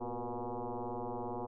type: tone with frequency modulation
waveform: sine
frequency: 233.1 Hz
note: A#3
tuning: in tune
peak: -36 dBFS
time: 0-1.47 s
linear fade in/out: 20 ms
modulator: 121 Hz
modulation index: 6.2
effects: none